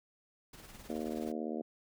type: noise with tremolo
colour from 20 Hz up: pink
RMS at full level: -50 dBFS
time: 0.53-1.32 s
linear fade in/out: 5 ms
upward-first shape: triangle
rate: 19 Hz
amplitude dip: 60%
type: harmonic tone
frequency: 77.78 Hz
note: D#2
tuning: in tune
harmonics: 3 / 4 / 5 / 6 / 7 / 8 / 9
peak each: -39 / -41 / -43 / -45 / -46 / -47 / -48 dBFS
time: 0.89-1.62 s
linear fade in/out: 10 ms
effects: none